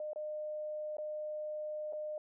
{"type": "tone with dropouts", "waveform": "sine", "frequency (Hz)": 608, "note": "D#5", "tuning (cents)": -40, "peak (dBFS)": -37, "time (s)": [0, 2.18], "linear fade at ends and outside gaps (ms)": 2, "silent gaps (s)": [[0.133, 0.159], [0.969, 0.983], [1.926, 1.932]], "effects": []}